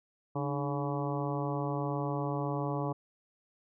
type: harmonic tone with a mistuned harmonic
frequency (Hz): 141.5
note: C#3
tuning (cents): +36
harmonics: 1 / 2 / 3 / 4 / 5 / 6 / 7 / 8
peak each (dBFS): -34 / -37 / -39 / -40 / -41 / -42 / -42 / -43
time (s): 0.35-2.93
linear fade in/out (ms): 10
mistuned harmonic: 2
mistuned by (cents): +85
effects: none